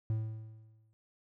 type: tone with exponential decay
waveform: triangle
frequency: 110 Hz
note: A2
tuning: in tune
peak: -26 dBFS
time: 0.1-0.93 s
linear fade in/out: 0 ms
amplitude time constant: 180 ms
effects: none